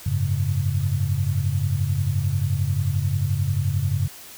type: chord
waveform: sine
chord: F# suspended second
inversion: none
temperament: equal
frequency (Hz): 92.5 / 103.83 / 138.59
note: F#2 / G#2 / C#3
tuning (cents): 0 / 0 / 0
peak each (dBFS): -24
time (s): 0.06-4.08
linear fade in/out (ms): 5
effects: white hiss -42 dBFS RMS until 4.37 s